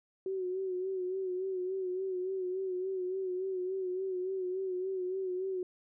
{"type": "tone with vibrato", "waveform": "sine", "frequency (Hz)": 373.2, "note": "F#4", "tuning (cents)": 15, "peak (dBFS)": -32, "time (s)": [0.26, 5.63], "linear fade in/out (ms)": 2, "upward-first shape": "sine", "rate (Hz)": 3.5, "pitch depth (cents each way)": 53, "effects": []}